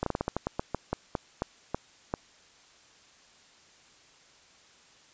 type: slowing click train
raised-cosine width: 1 ms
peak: -14 dBFS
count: 15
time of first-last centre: 0.03-2.139 s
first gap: 33 ms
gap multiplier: 1.21
effects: white hiss -58 dBFS RMS until 5.13 s + resampled to 16000 Hz